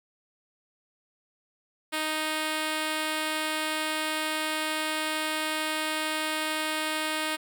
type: tone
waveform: 5% pulse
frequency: 311.1 Hz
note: D#4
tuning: in tune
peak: -16 dBFS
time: 1.92-7.37 s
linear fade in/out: 20 ms
effects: none